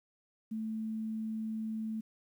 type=tone; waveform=sine; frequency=220 Hz; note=A3; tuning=in tune; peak=-34 dBFS; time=0.51-2.01 s; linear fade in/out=10 ms; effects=11-bit